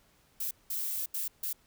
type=noise bursts at uneven times; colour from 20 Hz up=violet; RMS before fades=-34 dBFS; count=4; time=0.4-0.51 / 0.7-1.06 / 1.14-1.28 / 1.43-1.53 s; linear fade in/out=5 ms; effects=pink hiss -66 dBFS RMS until 1.66 s